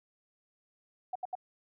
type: tone bursts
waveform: sine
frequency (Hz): 740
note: F#5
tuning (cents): 0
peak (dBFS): -32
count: 3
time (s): 1.13-1.353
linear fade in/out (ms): 5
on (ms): 25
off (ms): 74
effects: none